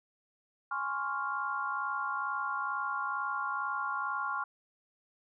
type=chord; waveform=sine; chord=Db major seventh; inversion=second; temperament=equal; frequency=830.6 / 1046.5 / 1108.7 / 1396.9 Hz; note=Ab5 / C6 / Db6 / F6; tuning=0 / 0 / 0 / 0 cents; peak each=-40 / -39 / -36 / -35 dBFS; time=0.71-4.44 s; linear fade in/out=5 ms; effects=none